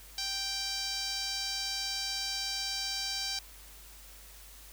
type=tone with band-pass filter; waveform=sawtooth; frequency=784 Hz; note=G5; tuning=in tune; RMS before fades=-35 dBFS; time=0.18-3.39 s; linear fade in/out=2 ms; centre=5000 Hz; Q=3.2; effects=added 50 Hz sine -53 dBFS peak until 4.72 s + white hiss -53 dBFS RMS until 4.72 s